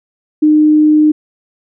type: tone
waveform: sine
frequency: 304.8 Hz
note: D#4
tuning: 36 cents flat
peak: -5 dBFS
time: 0.42-1.12 s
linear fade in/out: 10 ms
effects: none